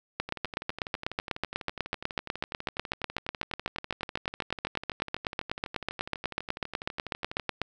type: two click trains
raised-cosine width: 0.3 ms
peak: -12 / -21 dBFS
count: 61 / 87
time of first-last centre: 0.2-7.617 / 0.29-7.397 s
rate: 8.09 / 12.1 Hz
effects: none